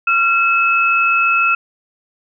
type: tone pair together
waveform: sine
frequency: 1373 / 2592 Hz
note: F6 / E7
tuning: -30 / -30 cents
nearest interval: major seventh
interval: 1100 cents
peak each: -14 dBFS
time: 0.07-1.55 s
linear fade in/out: 5 ms
effects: none